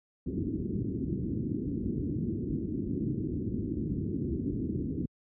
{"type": "low-pass noise", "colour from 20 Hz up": "white", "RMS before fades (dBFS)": -32, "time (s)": [0.26, 5.06], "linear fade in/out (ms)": 5, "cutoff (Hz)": 350, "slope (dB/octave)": 48, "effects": ["high-pass 60 Hz 12 dB/octave"]}